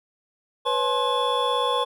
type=tone cluster; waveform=triangle; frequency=494.4 / 551 / 859 / 1063 / 3428 Hz; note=B4 / C#5 / A5 / C6 / A7; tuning=+2 / -11 / -42 / +27 / -46 cents; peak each=-24 / -28 / -27 / -23 / -27 dBFS; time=0.65-1.85 s; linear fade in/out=20 ms; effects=none